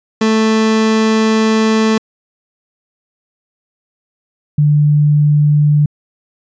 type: tone pair in turn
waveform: 30% pulse / sine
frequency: 220 / 148.2 Hz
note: A3 / D3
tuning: 0 / +16 cents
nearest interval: perfect fifth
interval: 684 cents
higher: first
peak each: -7 dBFS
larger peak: neither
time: 0.21-1.98 / 4.58-5.86 s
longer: first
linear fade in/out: 5 ms
effects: resampled to 16000 Hz